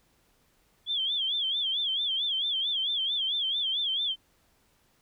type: tone with vibrato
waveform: sine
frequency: 3322 Hz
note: G#7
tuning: in tune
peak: -26 dBFS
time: 0.86-4.16 s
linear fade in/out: 50 ms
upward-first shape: sine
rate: 4.5 Hz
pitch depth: 130 cents each way
effects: pink hiss -67 dBFS RMS until 5.01 s